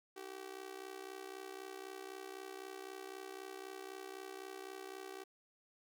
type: tone with amplitude modulation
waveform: sawtooth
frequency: 383.7 Hz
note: G4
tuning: 37 cents flat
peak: -39 dBFS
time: 0.16-5.24 s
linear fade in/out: 10 ms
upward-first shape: sine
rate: 63.9 Hz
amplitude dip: 85%
effects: none